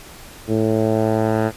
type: tone with low-pass filter sweep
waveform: 10% pulse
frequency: 110.1 Hz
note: A2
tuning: 2 cents sharp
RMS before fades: -18 dBFS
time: 0.47-1.52 s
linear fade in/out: 50 ms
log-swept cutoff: 390 to 1300 Hz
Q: 1.5
effects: pink hiss -40 dBFS RMS until 1.56 s + resampled to 32000 Hz